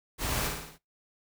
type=noise with echo; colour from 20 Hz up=pink; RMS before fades=-32 dBFS; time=0.18-0.51 s; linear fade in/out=50 ms; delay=55 ms; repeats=5; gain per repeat=-4 dB; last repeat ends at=0.785 s; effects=noise-tail reverb RT60 0.2 s tail -22 dB re dry